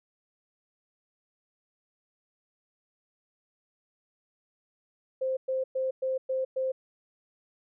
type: tone bursts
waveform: sine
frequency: 523.3 Hz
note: C5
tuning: in tune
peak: -26 dBFS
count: 6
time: 5.21-6.72 s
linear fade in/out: 10 ms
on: 160 ms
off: 110 ms
effects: none